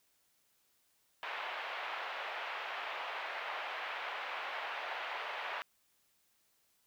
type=band-pass noise; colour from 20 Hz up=pink; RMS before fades=-41 dBFS; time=1.23-5.62 s; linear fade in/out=0 ms; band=650 to 3000 Hz; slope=24 dB/octave; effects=white hiss -74 dBFS RMS until 6.86 s